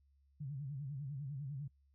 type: tone with vibrato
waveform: sine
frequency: 139.8 Hz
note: C#3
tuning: 15 cents sharp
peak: -40 dBFS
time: 0.4-1.68 s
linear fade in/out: 10 ms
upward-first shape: sine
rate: 10 Hz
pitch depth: 130 cents each way
effects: noise-tail reverb RT60 0.1 s tail -24 dB re dry + added 69 Hz sine -68 dBFS peak until 1.94 s